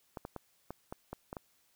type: clicks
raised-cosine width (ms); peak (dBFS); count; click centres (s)
1; -26; 8; 0.172 / 0.251 / 0.363 / 0.706 / 0.925 / 1.13 / 1.329 / 1.368
effects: white hiss -71 dBFS RMS until 1.75 s